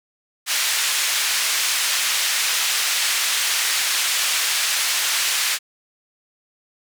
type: band-pass noise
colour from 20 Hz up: pink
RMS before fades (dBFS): -21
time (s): 0.46-5.59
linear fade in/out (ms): 50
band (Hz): 2000 to 11000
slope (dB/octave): 12
effects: none